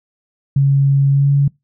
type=tone with pitch glide; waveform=sine; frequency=138.59 to 140.85 Hz; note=C#3 to C#3; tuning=0 to +28 cents; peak=-9 dBFS; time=0.56-1.48 s; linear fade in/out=5 ms; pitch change=+28 cents; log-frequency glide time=1.1-1.3 s; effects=noise-tail reverb RT60 0.2 s tail -25 dB re dry